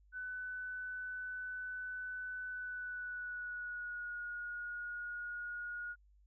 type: tone with pitch glide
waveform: sine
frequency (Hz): 1500 to 1443.1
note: F#6 to F#6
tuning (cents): +23 to -44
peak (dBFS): -40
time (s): 0.12-5.96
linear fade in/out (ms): 50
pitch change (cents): -67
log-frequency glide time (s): 2.49-4.22
effects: added 50 Hz sine -63 dBFS peak until 6.26 s